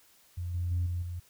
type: tone with level steps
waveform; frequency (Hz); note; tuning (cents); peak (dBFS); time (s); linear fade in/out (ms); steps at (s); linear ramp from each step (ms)
sine; 87.7; F2; +8; -32 / -28 / -25 / -29 / -34; 0.37-1.2; 10; 0.54 / 0.71 / 0.86 / 1.02; 5
effects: tanh soft clip ceiling -23 dBFS + white hiss -62 dBFS RMS until 1.29 s